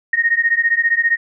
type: beating tone pair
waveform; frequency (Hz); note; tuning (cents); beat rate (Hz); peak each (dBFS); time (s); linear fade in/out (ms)
sine; 1852 / 1867; A#6 / A#6; -12 / +2; 15; -16; 0.13-1.17; 5
effects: none

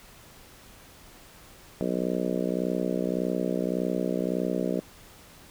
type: harmonic tone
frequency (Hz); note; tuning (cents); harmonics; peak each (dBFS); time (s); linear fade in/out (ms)
61.74; B1; 0; 3 / 4 / 5 / 6 / 7 / 8 / 9 / 10; -31 / -32 / -33 / -34 / -34 / -35 / -36 / -36; 1.81-4.8; 0
effects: pink hiss -51 dBFS RMS until 5.5 s

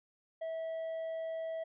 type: tone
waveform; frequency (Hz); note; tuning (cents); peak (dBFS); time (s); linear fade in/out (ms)
triangle; 650; E5; -24; -34; 0.41-1.64; 10
effects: resampled to 8000 Hz

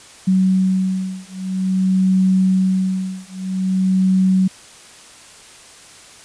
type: beating tone pair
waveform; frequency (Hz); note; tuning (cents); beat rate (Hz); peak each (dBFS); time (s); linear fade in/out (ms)
sine; 187.6 / 188.1; F#3 / F#3; +24 / +29; 0.5; -17 / -17; 0.27-4.48; 10
effects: white hiss -42 dBFS RMS until 6.24 s + resampled to 22050 Hz

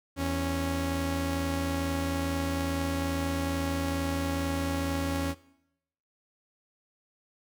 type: tone pair together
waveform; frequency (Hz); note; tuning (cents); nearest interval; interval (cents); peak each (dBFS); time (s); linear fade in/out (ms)
sawtooth; 82.3 / 275.9; E2 / C#4; -2 / -8; octave + major sixth; 2094; -28 / -26; 0.16-5.35; 50
effects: noise-tail reverb RT60 0.8 s tail -20 dB re dry

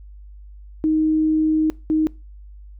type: tone bursts at uneven times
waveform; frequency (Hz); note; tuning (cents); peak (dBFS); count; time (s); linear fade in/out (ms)
sine; 312.5; D#4; +8; -15; 2; 0.84-1.7 / 1.9-2.07; 0
effects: noise-tail reverb RT60 0.3 s tail -24 dB re dry + added 50 Hz sine -38 dBFS peak until 2.79 s

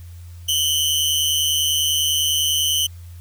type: tone pair together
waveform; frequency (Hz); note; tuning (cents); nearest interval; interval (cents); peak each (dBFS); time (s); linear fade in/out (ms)
sawtooth; 2960 / 3110; F#7 / G7; 0 / -14; minor second; 86; -17 / -17; 0.48-2.87; 10
effects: added 86 Hz sine -35 dBFS peak until 3.2 s + white hiss -53 dBFS RMS until 3.2 s

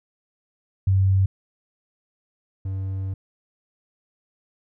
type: tone pair in turn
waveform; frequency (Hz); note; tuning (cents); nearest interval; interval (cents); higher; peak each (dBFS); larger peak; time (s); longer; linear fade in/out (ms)
sine / triangle; 95.9 / 95.9; G2 / G2; -37 / -37; unison; 0; neither; -15 / -23; first; 0.87-1.26 / 2.65-3.14; second; 5
effects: none

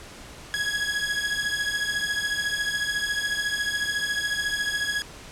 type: beating tone pair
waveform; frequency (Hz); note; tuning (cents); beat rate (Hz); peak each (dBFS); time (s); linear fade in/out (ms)
sawtooth; 1661.2 / 1675.2; G#6 / G#6; 0 / +15; 14; -24; 0.54-5.02; 0
effects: pink hiss -43 dBFS RMS until 5.31 s + low-pass 9000 Hz 12 dB/octave

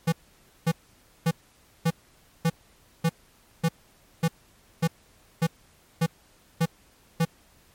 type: tone bursts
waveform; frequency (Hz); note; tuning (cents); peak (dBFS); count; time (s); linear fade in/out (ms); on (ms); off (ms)
square; 164.81; E3; 0; -20; 13; 0.07-7.252; 10; 54; 540
effects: pink hiss -59 dBFS RMS until 7.74 s + MP3 64 kbps

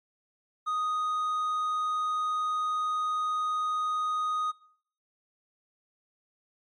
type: tone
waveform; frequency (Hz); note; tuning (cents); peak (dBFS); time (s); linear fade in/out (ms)
triangle; 1244.5; D#6; 0; -25; 0.66-4.52; 20
effects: noise-tail reverb RT60 0.6 s tail -21 dB re dry + MP3 48 kbps

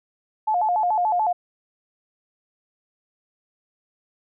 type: tone with vibrato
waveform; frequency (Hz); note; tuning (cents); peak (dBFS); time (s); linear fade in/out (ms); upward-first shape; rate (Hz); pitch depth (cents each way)
sine; 784; G5; 0; -18; 0.47-1.33; 10; square; 6.9; 170
effects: none

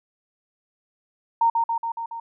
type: tone with echo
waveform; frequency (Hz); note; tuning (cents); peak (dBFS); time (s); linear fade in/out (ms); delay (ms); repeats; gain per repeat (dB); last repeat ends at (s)
sine; 922; A#5; -19; -15; 1.41-1.5; 5; 140; 5; -3; 2.2
effects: none

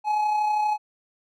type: tone with amplitude modulation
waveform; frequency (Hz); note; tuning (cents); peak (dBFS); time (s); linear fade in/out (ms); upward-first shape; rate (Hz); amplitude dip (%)
triangle; 846; G#5; +32; -17; 0.04-0.78; 50; sine; 32.5; 35
effects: none

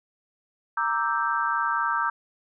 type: chord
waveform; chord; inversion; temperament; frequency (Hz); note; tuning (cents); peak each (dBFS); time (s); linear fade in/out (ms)
sine; E half-diminished seventh; second; equal; 932.3 / 1174.7 / 1318.5 / 1568; Bb5 / D6 / E6 / G6; 0 / 0 / 0 / 0; -28; 0.77-2.1; 5
effects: none

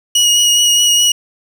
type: tone with vibrato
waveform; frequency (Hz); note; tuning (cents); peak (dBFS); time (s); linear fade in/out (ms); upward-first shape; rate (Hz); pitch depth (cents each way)
25% pulse; 2900; F#7; -35; -5; 0.15-1.12; 5; sine; 4.8; 16
effects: none

